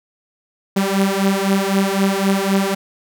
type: beating tone pair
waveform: sawtooth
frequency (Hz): 193.3 / 197.2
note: G3 / G3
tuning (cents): -24 / +11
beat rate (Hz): 3.9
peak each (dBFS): -14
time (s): 0.76-2.75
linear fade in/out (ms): 10
effects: none